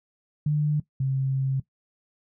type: tone pair in turn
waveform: sine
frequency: 149.5 / 134.01 Hz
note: D3 / C3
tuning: +31 / +42 cents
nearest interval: major second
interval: 189 cents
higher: first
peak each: -20 / -22 dBFS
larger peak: first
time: 0.46-0.8 / 1-1.6 s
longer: second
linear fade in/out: 5 ms
effects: noise-tail reverb RT60 0.1 s tail -17 dB re dry